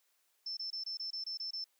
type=tone bursts; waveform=sine; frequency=5310 Hz; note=E8; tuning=12 cents sharp; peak=-37 dBFS; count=9; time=0.46-1.642 s; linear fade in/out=5 ms; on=110 ms; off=24 ms; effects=white hiss -75 dBFS RMS until 1.79 s + high-pass 400 Hz 12 dB/octave